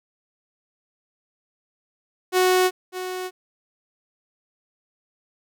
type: tone with echo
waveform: sawtooth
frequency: 368.3 Hz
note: F#4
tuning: 8 cents flat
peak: -12 dBFS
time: 2.32-2.71 s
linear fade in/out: 50 ms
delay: 600 ms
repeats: 1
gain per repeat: -12 dB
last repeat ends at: 3.31 s
effects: none